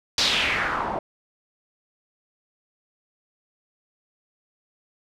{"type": "noise with low-pass filter sweep", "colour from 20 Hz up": "white", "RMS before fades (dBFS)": -24, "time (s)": [0.18, 0.99], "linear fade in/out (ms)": 2, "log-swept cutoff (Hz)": [4800, 730], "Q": 3, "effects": []}